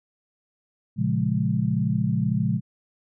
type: chord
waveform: sine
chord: Bb minor seventh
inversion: none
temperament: equal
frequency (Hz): 116.54 / 138.59 / 174.61 / 207.7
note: Bb2 / Db3 / F3 / Ab3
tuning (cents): 0 / 0 / 0 / 0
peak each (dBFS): -26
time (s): 0.96-2.61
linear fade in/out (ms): 50
effects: none